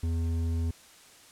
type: tone with hard clipping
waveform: sine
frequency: 82.9 Hz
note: E2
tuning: 10 cents sharp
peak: -28 dBFS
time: 0.03-0.71 s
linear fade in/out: 5 ms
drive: 8 dB
effects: white hiss -54 dBFS RMS until 1.31 s + low-pass 10000 Hz 12 dB/octave